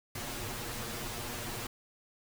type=noise with comb filter; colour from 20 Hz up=pink; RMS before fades=-39 dBFS; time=0.15-1.67 s; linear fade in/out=5 ms; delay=8.4 ms; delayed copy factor=+0.9; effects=none